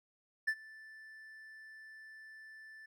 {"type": "tone with ADSR envelope", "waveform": "triangle", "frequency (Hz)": 1760, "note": "A6", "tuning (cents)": 0, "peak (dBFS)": -26, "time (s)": [0.47, 2.86], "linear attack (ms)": 13, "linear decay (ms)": 61, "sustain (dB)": -23, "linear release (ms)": 6, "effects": []}